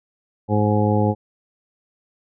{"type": "harmonic tone", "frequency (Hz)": 104.9, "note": "G#2", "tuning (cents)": 18, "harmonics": [1, 2, 3, 4, 5, 7, 8], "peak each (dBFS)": [-19, -21, -25, -25, -24, -29, -25], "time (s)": [0.48, 1.15], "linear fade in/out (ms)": 50, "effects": []}